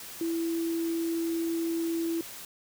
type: tone in noise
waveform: sine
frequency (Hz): 332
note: E4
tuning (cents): +12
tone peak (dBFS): -27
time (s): 0.21-2.21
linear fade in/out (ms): 2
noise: white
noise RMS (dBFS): -43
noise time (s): 0-2.45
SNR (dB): +13
effects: none